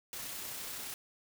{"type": "noise with amplitude modulation", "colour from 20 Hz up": "white", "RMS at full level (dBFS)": -41, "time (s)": [0.13, 0.94], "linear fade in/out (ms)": 0, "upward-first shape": "sine", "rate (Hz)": 31.6, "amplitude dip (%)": 25, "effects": []}